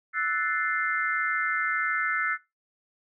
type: chord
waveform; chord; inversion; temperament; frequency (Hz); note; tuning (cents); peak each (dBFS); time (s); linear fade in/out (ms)
sine; F# half-diminished seventh; third; equal; 1318.5 / 1480 / 1760 / 2093; E6 / F#6 / A6 / C7; 0 / 0 / 0 / 0; -30; 0.13-2.38; 50
effects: noise-tail reverb RT60 0.2 s tail -18 dB re dry